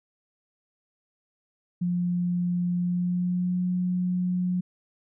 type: tone with pitch glide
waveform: sine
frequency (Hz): 176.6 to 180.52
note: F3 to F#3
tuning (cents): +20 to -42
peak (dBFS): -23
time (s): 1.81-4.61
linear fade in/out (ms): 10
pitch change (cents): +38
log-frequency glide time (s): 2.77-3.63
effects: none